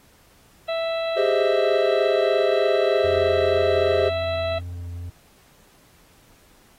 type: harmonic tone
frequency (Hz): 659.3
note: E5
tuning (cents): 0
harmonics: 1 / 2 / 3 / 4 / 5 / 6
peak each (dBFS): -23 / -35 / -38 / -36 / -41 / -36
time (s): 0.68-4.59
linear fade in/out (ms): 10
type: chord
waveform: triangle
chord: Ab major seventh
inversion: third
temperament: equal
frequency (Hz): 392 / 415.3 / 523.3 / 622.3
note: G4 / Ab4 / C5 / Eb5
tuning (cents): 0 / 0 / 0 / 0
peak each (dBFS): -22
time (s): 1.16-4.1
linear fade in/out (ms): 20
type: tone with vibrato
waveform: triangle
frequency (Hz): 87.31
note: F2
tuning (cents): 0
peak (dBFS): -28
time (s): 3.04-5.1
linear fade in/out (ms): 5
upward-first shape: triangle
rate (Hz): 2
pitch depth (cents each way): 14
effects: pink hiss -56 dBFS RMS until 6.78 s + AAC 48 kbps